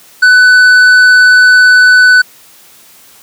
sine tone with tanh clipping, 1497 Hz, F#6, 20 cents sharp, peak -3 dBFS, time 0.22-2.22 s, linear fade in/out 10 ms, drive 8 dB, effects white hiss -40 dBFS RMS until 3.22 s + high-pass 80 Hz 12 dB/octave

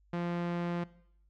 sawtooth tone with low-pass filter, 173.2 Hz, F3, 14 cents flat, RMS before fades -34 dBFS, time 0.13-0.84 s, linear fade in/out 5 ms, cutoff 2500 Hz, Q 0.65, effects noise-tail reverb RT60 0.7 s tail -20 dB re dry + added 50 Hz sine -63 dBFS peak until 1.29 s

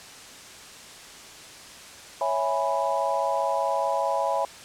sine chord, C# minor seventh, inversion none, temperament equal, 554.4 / 659.3 / 830.6 / 987.8 Hz, C#5 / E5 / G#5 / B5, 0 / 0 / 0 / 0 cents, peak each -28 dBFS, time 2.21-4.45 s, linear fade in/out 2 ms, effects white hiss -44 dBFS RMS until 4.64 s + low-pass 8000 Hz 12 dB/octave

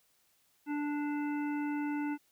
harmonic tone, 293.3 Hz, D4, 2 cents flat, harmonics 1 / 3 / 5 / 7 / 9, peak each -32 / -42 / -46 / -49 / -51 dBFS, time 0.66-2.18 s, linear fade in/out 50 ms, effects white hiss -71 dBFS RMS until 2.31 s

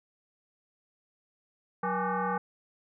sine tone with frequency modulation, 185.4 Hz, F#3, 4 cents sharp, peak -27 dBFS, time 1.83-2.38 s, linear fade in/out 5 ms, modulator 332 Hz, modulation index 3.8, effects none

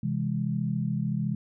sine chord, C augmented, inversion none, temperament equal with one note detuned, 130.81 / 164.81 / 205.9 Hz, C3 / E3 / G#3, 0 / 0 / -15 cents, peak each -30 dBFS, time 0.03-1.35 s, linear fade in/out 5 ms, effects none

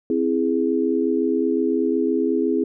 sine chord, C augmented, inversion none, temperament equal, 261.6 / 329.6 / 415.3 Hz, C4 / E4 / G#4, 0 / 0 / 0 cents, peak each -22 dBFS, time 0.1-2.64 s, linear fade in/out 2 ms, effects none

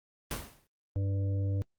pink noise with exponential decay, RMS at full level -32 dBFS, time 0.31-0.67 s, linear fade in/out 1 ms, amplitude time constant 78 ms
harmonic tone, 98.3 Hz, G2, 5 cents sharp, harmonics 1 / 3 / 5 / 6, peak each -28 / -41 / -44 / -49 dBFS, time 0.96-1.62 s, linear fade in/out 0 ms
effects noise-tail reverb RT60 0.1 s tail -26 dB re dry + Opus 24 kbps

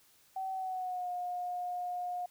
sine tone with pitch glide, 763 to 716 Hz, G5 to F5, -47 to +43 cents, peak -34 dBFS, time 0.36-2.26 s, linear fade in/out 5 ms, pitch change -110 cents, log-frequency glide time 0.52-1.1 s, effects white hiss -65 dBFS RMS until 2.3 s

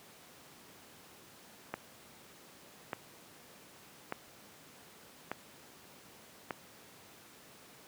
click train, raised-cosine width 0.5 ms, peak -20 dBFS, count 5, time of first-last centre 1.74-6.508 s, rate 0.839 Hz, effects pink hiss -56 dBFS RMS until 7.87 s + high-pass 150 Hz 12 dB/octave

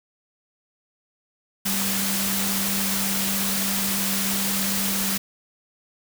sine tone in noise, 196 Hz, G3, in tune, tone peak -28 dBFS, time 1.65-5.18 s, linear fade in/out 10 ms, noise white, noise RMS -25 dBFS, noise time 1.65-5.18 s, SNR -6 dB, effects none

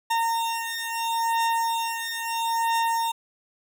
40% pulse beating tone pair, 917 / 917.75 Hz, A#5 / A#5, -29 / -27 cents, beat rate 0.75 Hz, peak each -26 dBFS, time 0.1-3.12 s, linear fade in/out 10 ms, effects none

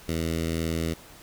10% pulse tone with notch filter, 82 Hz, E2, 9 cents flat, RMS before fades -28 dBFS, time 0.08-0.94 s, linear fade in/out 10 ms, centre 990 Hz, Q 0.86, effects pink hiss -49 dBFS RMS until 1.22 s

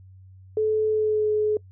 sine tone with pitch glide, 432.5 to 425.1 Hz, A4 to G#4, -30 to +40 cents, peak -19 dBFS, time 0.57-1.57 s, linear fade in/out 2 ms, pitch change -30 cents, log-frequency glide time 0.89-1.29 s, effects noise-tail reverb RT60 0.1 s tail -24 dB re dry + added 94 Hz sine -45 dBFS peak until 1.71 s

